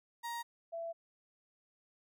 35% pulse / sine tone pair in turn, 940 / 668.3 Hz, A#5 / E5, +14 / +24 cents, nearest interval tritone, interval 590 cents, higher first, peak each -37 / -38 dBFS, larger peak first, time 0.23-0.43 / 0.72-0.93 s, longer second, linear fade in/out 20 ms, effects none

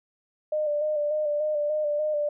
sine tone with vibrato, 600 Hz, D5, 37 cents sharp, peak -23 dBFS, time 0.52-2.29 s, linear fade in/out 5 ms, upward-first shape square, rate 3.4 Hz, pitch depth 30 cents each way, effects none

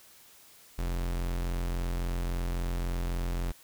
45% pulse tone, 43.65 Hz, F1, in tune, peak -29 dBFS, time 0.78-3.52 s, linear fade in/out 10 ms, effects white hiss -56 dBFS RMS until 3.63 s

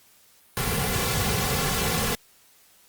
pink noise with comb filter, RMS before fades -25 dBFS, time 0.57-2.15 s, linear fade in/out 0 ms, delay 3.2 ms, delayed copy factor -0.8, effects white hiss -57 dBFS RMS until 2.88 s + Opus 48 kbps

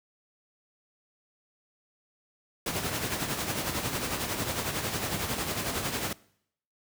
pink noise with tremolo, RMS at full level -29 dBFS, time 2.66-6.13 s, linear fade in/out 5 ms, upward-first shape sine, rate 11 Hz, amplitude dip 50%, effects noise-tail reverb RT60 0.7 s tail -22 dB re dry + high-pass 80 Hz 12 dB/octave

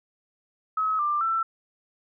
sine tone with pitch steps, 1282 / 1187 / 1335 Hz, E6 / D6 / E6, -49 / +18 / +22 cents, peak -22 dBFS, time 0.77-1.43 s, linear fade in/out 5 ms, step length 220 ms, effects none

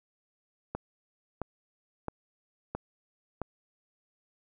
click train, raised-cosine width 1 ms, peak -19 dBFS, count 5, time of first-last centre 0.75-3.417 s, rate 1.5 Hz, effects none

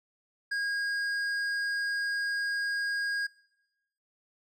triangle tone with hard clipping, 1632 Hz, G#6, 31 cents flat, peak -30 dBFS, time 0.51-3.27 s, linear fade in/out 10 ms, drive 11 dB, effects noise-tail reverb RT60 1.0 s tail -24 dB re dry

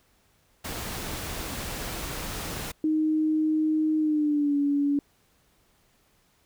pink noise, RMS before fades -34 dBFS, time 0.64-2.72 s, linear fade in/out 10 ms
sine tone with pitch glide, 311.1 to 285.3 Hz, D#4 to C#4, 0 to +50 cents, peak -21 dBFS, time 2.84-4.99 s, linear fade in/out 2 ms, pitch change -150 cents, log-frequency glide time 3.98-4.56 s
effects pink hiss -65 dBFS RMS until 6.45 s

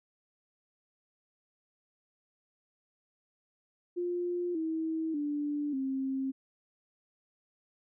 sine tone with pitch steps, 352.3 / 321.2 / 292.8 / 267 Hz, F4 / E4 / D4 / C4, +15 / -45 / -5 / +35 cents, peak -30 dBFS, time 3.96-6.32 s, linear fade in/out 20 ms, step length 590 ms, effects none

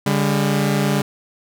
sawtooth tone pair together, 143.54 / 200.8 Hz, D3 / G3, -39 / +42 cents, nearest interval tritone, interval 581 cents, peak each -15 dBFS, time 0.06-1.02 s, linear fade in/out 5 ms, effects none

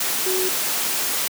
sine tone in noise, 372.7 Hz, F#4, 13 cents sharp, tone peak -22 dBFS, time 0.26-0.49 s, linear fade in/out 5 ms, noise white, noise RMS -23 dBFS, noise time 0-1.28 s, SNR -2 dB, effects high-pass 200 Hz 12 dB/octave

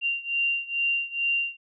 sine beating tone pair, 2772 / 2774.3 Hz, F7 / F7, -14 / -12 cents, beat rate 2.3 Hz, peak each -26 / -28 dBFS, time 0.01-1.57 s, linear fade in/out 50 ms, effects none

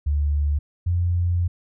sine tone pair in turn, 73 / 87.54 Hz, D2 / F2, -10 / +5 cents, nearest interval minor third, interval 315 cents, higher second, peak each -18 dBFS, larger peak neither, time 0.06-0.59 / 0.86-1.48 s, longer second, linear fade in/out 10 ms, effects none

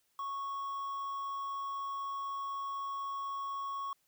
triangle tone with quantisation, 1104 Hz, C#6, 7 cents flat, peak -34 dBFS, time 0.19-3.93 s, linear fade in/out 2 ms, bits 9, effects white hiss -75 dBFS RMS until 4.07 s

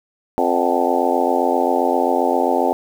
harmonic tone with a mistuned harmonic, 87.6 Hz, F2, 6 cents sharp, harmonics 3 / 4 / 5 / 6 / 7 / 8 / 9 / 10, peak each -23 / -23 / -23 / -23 / -23 / -23 / -23 / -23 dBFS, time 0.38-2.73 s, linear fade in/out 0 ms, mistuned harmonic 8, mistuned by +79 cents, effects 7-bit

